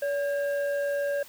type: tone pair together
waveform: sine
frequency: 570 / 1612.2 Hz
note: C#5 / G6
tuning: +48 / +48 cents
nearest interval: octave + tritone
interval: 1800 cents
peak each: -24 / -33 dBFS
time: 0.02-1.23 s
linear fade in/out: 5 ms
effects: tanh soft clip ceiling -22 dBFS + white hiss -50 dBFS RMS until 1.28 s